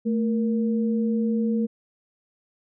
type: tone pair together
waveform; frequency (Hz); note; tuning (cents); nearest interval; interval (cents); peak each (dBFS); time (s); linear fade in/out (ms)
sine; 221.8 / 470; A3 / A#4; +14 / +14; octave + minor second; 1300; -21 / -29; 0.05-1.67; 20
effects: none